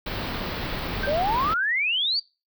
pink band-stop noise, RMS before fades -30 dBFS, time 0.06-1.54 s, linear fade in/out 5 ms, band 4800 to 16000 Hz, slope 48 dB/octave
sine tone with exponential decay, 1568 Hz, G6, in tune, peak -23 dBFS, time 1.03-1.2 s, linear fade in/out 5 ms, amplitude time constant 36 ms
sine exponential sweep, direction up, 554.4 to 4753 Hz, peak -21 dBFS, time 1.07-2.2 s, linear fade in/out 10 ms
effects noise-tail reverb RT60 0.3 s tail -24 dB re dry

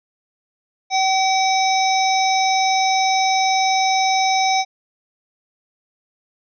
harmonic tone, 763 Hz, G5, 47 cents flat, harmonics 1 / 3 / 5 / 7 / 8, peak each -16 / -23 / -26 / -25 / -28 dBFS, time 0.9-4.65 s, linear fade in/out 50 ms, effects none

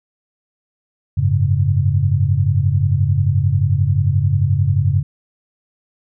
sine chord, F# suspended second, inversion none, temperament equal, 92.5 / 103.83 / 138.59 Hz, F#2 / G#2 / C#3, 0 / 0 / 0 cents, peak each -17 dBFS, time 1.17-5.03 s, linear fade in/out 10 ms, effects none

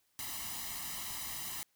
white noise with comb filter, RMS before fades -41 dBFS, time 0.19-1.63 s, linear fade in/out 0 ms, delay 1 ms, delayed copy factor +0.75, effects white hiss -75 dBFS RMS until 1.75 s

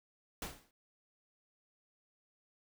pink noise with exponential decay, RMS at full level -38 dBFS, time 0.42-0.71 s, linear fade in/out 2 ms, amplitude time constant 62 ms, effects none

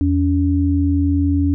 sine tone pair together, 84 / 282.5 Hz, E2 / C#4, +33 / +33 cents, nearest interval octave + major sixth, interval 2100 cents, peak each -16 dBFS, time 0.01-1.54 s, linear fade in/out 0 ms, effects none

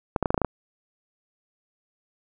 clicks, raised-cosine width 1 ms, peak -8 dBFS, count 8, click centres 0.162 / 0.227 / 0.258 / 0.305 / 0.344 / 0.378 / 0.417 / 0.447 s, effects none

